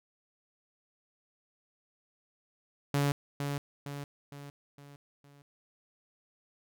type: tone with echo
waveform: sawtooth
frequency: 142.4 Hz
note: C#3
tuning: 47 cents sharp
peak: -22 dBFS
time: 2.94-3.12 s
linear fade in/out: 2 ms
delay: 460 ms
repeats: 5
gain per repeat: -6 dB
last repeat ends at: 5.42 s
effects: none